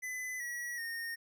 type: tone with pitch steps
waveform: square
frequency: 2011 / 1925.7 / 1844.1 Hz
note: B6 / B6 / A#6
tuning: +31 / -44 / -19 cents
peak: -38 dBFS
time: 0.02-1.16 s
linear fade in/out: 20 ms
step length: 380 ms
effects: none